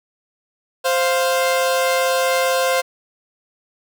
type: tone pair together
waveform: sawtooth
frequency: 523.3 / 698.5 Hz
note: C5 / F5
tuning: 0 / 0 cents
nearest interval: perfect fourth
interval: 500 cents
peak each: -13 / -18 dBFS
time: 0.84-2.82 s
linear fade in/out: 20 ms
effects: none